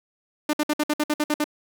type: tone bursts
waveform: sawtooth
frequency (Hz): 299.5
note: D4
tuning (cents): +34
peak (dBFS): -16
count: 10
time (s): 0.49-1.442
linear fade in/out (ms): 5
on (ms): 43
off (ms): 58
effects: none

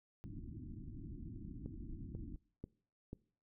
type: low-pass noise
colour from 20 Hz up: pink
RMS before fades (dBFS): -48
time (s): 0.24-2.36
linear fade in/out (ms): 0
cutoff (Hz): 340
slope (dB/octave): 96
type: click train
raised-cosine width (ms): 3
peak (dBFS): -32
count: 4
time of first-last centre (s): 1.66-3.131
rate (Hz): 2.04
effects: noise-tail reverb RT60 0.5 s tail -22 dB re dry

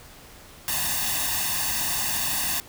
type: noise with comb filter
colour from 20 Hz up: white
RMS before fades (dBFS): -26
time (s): 0.68-2.6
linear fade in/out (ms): 0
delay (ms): 1.1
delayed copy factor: +1
effects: pink hiss -47 dBFS RMS until 2.68 s

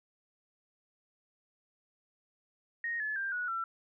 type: tone with pitch steps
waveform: sine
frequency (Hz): 1864.7 / 1719.8 / 1586.2 / 1463 / 1349.4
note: A#6 / A6 / G6 / F#6 / E6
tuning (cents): 0 / -40 / +20 / -20 / +40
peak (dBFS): -32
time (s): 2.84-3.64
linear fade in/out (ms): 2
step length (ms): 160
effects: none

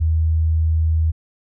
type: tone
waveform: sine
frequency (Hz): 80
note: D#2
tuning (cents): +49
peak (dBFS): -14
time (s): 0-1.12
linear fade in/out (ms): 20
effects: none

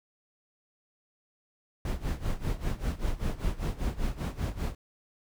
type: noise with tremolo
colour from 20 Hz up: brown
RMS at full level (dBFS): -28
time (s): 1.85-4.75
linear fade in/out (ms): 2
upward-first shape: sine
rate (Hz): 5.1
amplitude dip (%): 85
effects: none

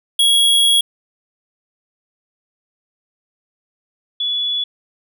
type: tone pair in turn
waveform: square / sine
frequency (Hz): 3321 / 3418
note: G#7 / G#7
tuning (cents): -1 / +49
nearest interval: unison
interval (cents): 50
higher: second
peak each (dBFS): -11 / -17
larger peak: first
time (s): 0.19-0.81 / 4.2-4.64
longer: first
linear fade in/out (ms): 5
effects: none

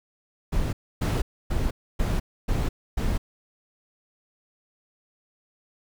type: noise bursts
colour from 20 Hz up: brown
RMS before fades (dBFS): -24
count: 6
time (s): 0.52-3.18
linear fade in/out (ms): 10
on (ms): 210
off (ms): 280
effects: none

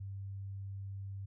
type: tone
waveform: sine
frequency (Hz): 98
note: G2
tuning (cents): 0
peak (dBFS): -40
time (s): 0-1.26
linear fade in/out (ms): 10
effects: none

